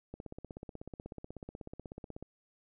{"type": "click train", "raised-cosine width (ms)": 2, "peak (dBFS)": -30, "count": 35, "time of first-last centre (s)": [0.14, 2.226], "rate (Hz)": 16.3, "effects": []}